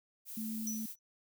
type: noise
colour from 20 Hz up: violet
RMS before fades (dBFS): -45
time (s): 0.25-0.96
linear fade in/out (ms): 50
type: tone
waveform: sine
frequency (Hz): 220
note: A3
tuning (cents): 0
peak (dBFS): -37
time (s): 0.37-0.86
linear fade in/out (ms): 5
type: tone with exponential decay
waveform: sine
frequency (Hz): 5920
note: F#8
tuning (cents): 0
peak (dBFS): -34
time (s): 0.67-0.99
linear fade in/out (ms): 2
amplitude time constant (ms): 68
effects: none